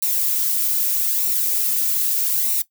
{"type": "noise with flanger", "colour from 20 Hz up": "violet", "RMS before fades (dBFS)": -20, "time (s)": [0.02, 2.62], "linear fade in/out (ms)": 5, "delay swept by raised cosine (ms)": [0.6, 3.2], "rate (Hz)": 0.8, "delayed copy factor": -0.5, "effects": ["noise-tail reverb RT60 0.1 s tail -17 dB re dry"]}